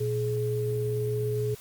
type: tone pair together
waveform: sine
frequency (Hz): 118.67 / 422.9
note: A#2 / G#4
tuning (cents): +31 / +31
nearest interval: octave + minor seventh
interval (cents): 2200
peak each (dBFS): -28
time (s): 0-1.55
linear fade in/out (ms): 10
effects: white hiss -49 dBFS RMS until 1.6 s + Opus 48 kbps